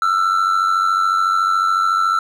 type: tone with amplitude modulation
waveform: triangle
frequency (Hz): 1338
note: E6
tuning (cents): +25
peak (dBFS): -9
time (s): 0.02-2.19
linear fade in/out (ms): 2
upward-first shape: sine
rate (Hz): 93.9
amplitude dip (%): 65
effects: none